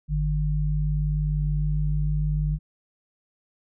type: tone pair together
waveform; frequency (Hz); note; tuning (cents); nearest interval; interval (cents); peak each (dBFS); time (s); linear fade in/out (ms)
sine; 50.28 / 151.1; G1 / D3; +45 / +50; octave + perfect fifth; 1905; -24; 0.08-2.59; 50
effects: none